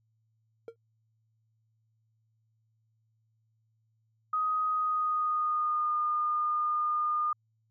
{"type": "tone with exponential decay", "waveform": "triangle", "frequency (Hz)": 460, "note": "A#4", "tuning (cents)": -23, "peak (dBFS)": -33, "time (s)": [0.68, 0.76], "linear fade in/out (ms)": 1, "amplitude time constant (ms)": 16}
{"type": "tone with pitch glide", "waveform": "sine", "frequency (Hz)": [1253, 1216.6], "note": ["D#6", "D#6"], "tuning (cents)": [12, -39], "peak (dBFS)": -26, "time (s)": [4.33, 7.33], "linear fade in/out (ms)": 5, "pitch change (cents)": -51, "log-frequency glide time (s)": [4.68, 5.96]}
{"effects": ["added 111 Hz sine -70 dBFS peak until 7.7 s"]}